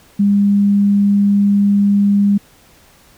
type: tone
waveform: sine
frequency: 201.8 Hz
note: G#3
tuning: 49 cents flat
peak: -9 dBFS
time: 0.19-2.38 s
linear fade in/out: 10 ms
effects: pink hiss -48 dBFS RMS until 3.17 s